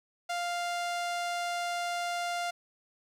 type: tone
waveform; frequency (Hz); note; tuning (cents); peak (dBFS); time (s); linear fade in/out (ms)
sawtooth; 698.5; F5; 0; -27; 0.29-2.51; 10
effects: low-pass 9000 Hz 12 dB/octave + 10-bit